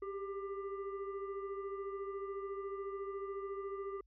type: tone with frequency modulation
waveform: sine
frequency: 392 Hz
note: G4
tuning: in tune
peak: -39 dBFS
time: 0.02-4.01 s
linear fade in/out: 5 ms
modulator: 798 Hz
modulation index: 0.82
effects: added 50 Hz sine -65 dBFS peak until 4.06 s